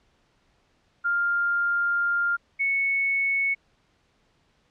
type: tone pair in turn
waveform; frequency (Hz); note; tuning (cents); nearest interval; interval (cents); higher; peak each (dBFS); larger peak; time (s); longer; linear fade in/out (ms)
sine; 1400 / 2210; F6 / C#7; +4 / -6; minor sixth; 790; second; -21; neither; 1.04-2.37 / 2.59-3.55; first; 20
effects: pink hiss -66 dBFS RMS until 4.7 s + low-pass 5000 Hz 12 dB/octave